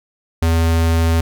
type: tone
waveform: square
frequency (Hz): 82.41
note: E2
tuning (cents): 0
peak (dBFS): -13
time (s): 0.42-1.21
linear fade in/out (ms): 5
effects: none